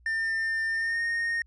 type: tone with pitch glide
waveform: triangle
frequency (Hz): 1801 to 1849.5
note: A6 to A#6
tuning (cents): +40 to -14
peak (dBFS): -24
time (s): 0.06-1.42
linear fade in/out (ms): 2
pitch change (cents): +46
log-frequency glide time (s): 0.74-1.02
effects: added 60 Hz sine -55 dBFS peak until 1.46 s + resampled to 24000 Hz